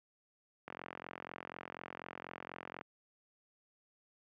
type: click train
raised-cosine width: 0.5 ms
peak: -28 dBFS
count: 95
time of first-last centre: 0.68-2.812 s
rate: 44.1 Hz
effects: high-pass 150 Hz 12 dB/octave